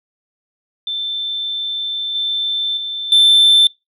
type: tone with level steps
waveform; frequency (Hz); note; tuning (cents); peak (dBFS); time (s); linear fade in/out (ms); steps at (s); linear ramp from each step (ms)
sine; 3547; A7; +13; -19 / -16 / -21 / -4; 0.87-3.67; 2; 2.15 / 2.77 / 3.12; 2
effects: noise-tail reverb RT60 0.2 s tail -24 dB re dry + tanh soft clip ceiling -6 dBFS